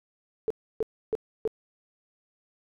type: tone bursts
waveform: sine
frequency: 440 Hz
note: A4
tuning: in tune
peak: -23 dBFS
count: 4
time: 0.48-1.476 s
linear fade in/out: 0 ms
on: 24 ms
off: 300 ms
effects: none

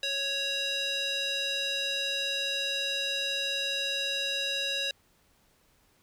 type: tone with band-pass filter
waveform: square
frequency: 554.4 Hz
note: C#5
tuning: in tune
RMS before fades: -31 dBFS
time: 0.03-4.91 s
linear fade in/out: 2 ms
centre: 3700 Hz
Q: 2.7
effects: pink hiss -66 dBFS RMS until 6.02 s

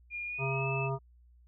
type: tone with pitch glide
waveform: sine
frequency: 2419 to 2623 Hz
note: D#7 to E7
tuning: -49 to -9 cents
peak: -35 dBFS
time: 0.1-0.9 s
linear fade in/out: 50 ms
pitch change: +140 cents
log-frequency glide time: 0.26-0.68 s
type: harmonic tone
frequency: 135 Hz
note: C#3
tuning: 45 cents flat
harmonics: 1 / 3 / 5 / 7 / 9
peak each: -32 / -37 / -39 / -40 / -42 dBFS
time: 0.38-0.99 s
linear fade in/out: 50 ms
effects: added 60 Hz sine -57 dBFS peak until 1.47 s

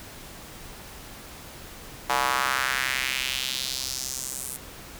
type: tone with high-pass filter sweep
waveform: square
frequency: 65.41 Hz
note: C2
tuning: in tune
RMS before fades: -28 dBFS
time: 2.09-4.57 s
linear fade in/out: 10 ms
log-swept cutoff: 860 to 9700 Hz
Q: 2.1
effects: pink hiss -43 dBFS RMS until 4.99 s

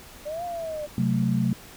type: linear two-way sweep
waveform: sine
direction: up then down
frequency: 580 to 710 to 588 Hz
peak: -29 dBFS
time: 0.25-0.87 s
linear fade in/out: 20 ms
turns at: 0.44 s
type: chord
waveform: sine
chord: F# diminished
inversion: second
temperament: equal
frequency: 130.81 / 185 / 220 Hz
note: C3 / F#3 / A3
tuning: 0 / 0 / 0 cents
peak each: -25 dBFS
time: 0.98-1.53 s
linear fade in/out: 2 ms
effects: pink hiss -46 dBFS RMS until 1.76 s

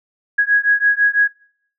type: beating tone pair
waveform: sine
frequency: 1656 / 1662 Hz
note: G#6 / G#6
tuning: -5 / +1 cents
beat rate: 6 Hz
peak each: -15 dBFS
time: 0.38-1.28 s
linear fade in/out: 10 ms
effects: noise-tail reverb RT60 0.6 s tail -22 dB re dry

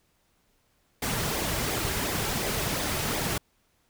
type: noise with flanger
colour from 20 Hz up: pink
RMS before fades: -29 dBFS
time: 1.02-3.38 s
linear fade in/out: 5 ms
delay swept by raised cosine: 0.7 to 4.1 ms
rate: 2.8 Hz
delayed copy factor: -0.5
effects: pink hiss -69 dBFS RMS until 3.89 s

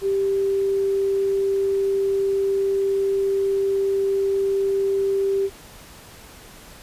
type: tone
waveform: sine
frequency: 392 Hz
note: G4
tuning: in tune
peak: -18 dBFS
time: 0.01-5.5 s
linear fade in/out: 50 ms
effects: pink hiss -44 dBFS RMS until 6.82 s + resampled to 32000 Hz

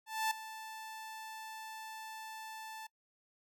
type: tone with ADSR envelope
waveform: sawtooth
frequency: 880 Hz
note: A5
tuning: in tune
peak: -26 dBFS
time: 0.06-2.87 s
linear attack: 250 ms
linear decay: 5 ms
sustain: -15 dB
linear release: 8 ms
effects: noise-tail reverb RT60 0.1 s tail -22 dB re dry

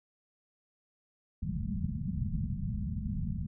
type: low-pass noise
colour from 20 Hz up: white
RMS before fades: -34 dBFS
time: 1.42-3.47 s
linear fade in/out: 10 ms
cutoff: 220 Hz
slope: 96 dB/octave
effects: none

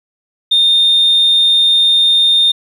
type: tone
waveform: sine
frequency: 3643 Hz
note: A#7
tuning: 41 cents flat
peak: -6 dBFS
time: 0.51-2.52 s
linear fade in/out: 10 ms
effects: tanh soft clip ceiling -4 dBFS + 8-bit

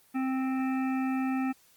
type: harmonic tone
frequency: 262.4 Hz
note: C4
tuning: 5 cents sharp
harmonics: 1 / 3 / 5 / 7 / 9 / 10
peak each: -27 / -37 / -41 / -44 / -46 / -47 dBFS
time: 0.14-1.53 s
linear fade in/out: 20 ms
effects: white hiss -62 dBFS RMS until 1.76 s + Opus 24 kbps

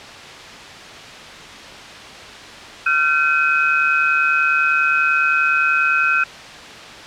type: tone cluster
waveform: sine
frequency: 1380 / 1530 / 2527 Hz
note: F6 / G6 / D#7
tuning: -21 / -42 / +26 cents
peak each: -18 dBFS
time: 2.86-6.24 s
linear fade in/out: 5 ms
effects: white hiss -35 dBFS RMS until 7.06 s + low-pass 4000 Hz 12 dB/octave

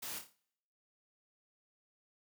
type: noise with echo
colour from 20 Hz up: white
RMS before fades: -43 dBFS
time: 0.02-0.19 s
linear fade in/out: 10 ms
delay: 28 ms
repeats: 6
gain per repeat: -6 dB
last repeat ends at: 0.358 s
effects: noise-tail reverb RT60 0.8 s tail -26 dB re dry + high-pass 100 Hz 12 dB/octave

